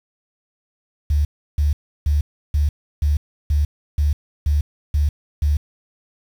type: tone bursts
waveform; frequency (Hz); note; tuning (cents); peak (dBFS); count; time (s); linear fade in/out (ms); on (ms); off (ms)
sine; 73.42; D2; 0; -14; 10; 1.1-5.57; 5; 150; 330
effects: 7-bit